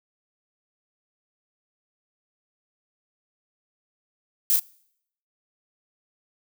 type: noise with echo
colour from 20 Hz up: violet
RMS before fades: -20 dBFS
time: 4.5-4.56 s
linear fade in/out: 0 ms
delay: 35 ms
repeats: 1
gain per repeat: -4 dB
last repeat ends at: 4.595 s
effects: noise-tail reverb RT60 0.7 s tail -24 dB re dry